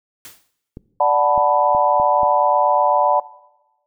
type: noise with exponential decay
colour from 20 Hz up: white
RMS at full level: -35 dBFS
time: 0.25-0.51 s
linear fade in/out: 1 ms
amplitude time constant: 56 ms
type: clicks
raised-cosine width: 3 ms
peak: -20 dBFS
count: 5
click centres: 0.771 / 1.378 / 1.749 / 1.999 / 2.232 s
type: chord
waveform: sine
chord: B minor seventh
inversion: first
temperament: equal with one note detuned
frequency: 587.3 / 737.9 / 880 / 987.8 Hz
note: D5 / F#5 / A5 / B5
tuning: 0 / -5 / 0 / 0 cents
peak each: -18 dBFS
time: 1-3.2 s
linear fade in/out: 5 ms
effects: noise-tail reverb RT60 1.0 s tail -19 dB re dry